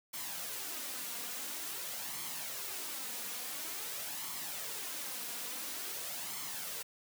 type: noise with flanger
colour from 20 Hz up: white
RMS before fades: -41 dBFS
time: 0.13-6.83 s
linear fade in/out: 10 ms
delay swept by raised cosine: 0.93 to 4.23 ms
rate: 0.48 Hz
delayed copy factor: +0.5
effects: high-pass 150 Hz 12 dB/octave